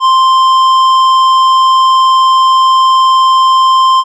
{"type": "tone with tanh clipping", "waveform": "sine", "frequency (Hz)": 1046.5, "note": "C6", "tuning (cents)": 0, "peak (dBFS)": -6, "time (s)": [0, 4.04], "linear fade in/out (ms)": 50, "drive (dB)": 10, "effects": []}